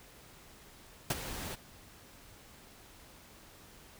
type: noise with ADSR envelope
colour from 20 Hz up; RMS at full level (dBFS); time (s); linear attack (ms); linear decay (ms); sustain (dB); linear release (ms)
pink; -28; 1.1-1.56; 5; 33; -13; 22
effects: pink hiss -56 dBFS RMS until 3.99 s